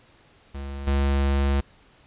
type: tone with level steps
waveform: square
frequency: 69.3 Hz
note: C#2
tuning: in tune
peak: -32 / -20 dBFS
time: 0.54-1.61 s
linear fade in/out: 10 ms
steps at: 0.87 s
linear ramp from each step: 5 ms
effects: pink hiss -56 dBFS RMS until 2.06 s + resampled to 8000 Hz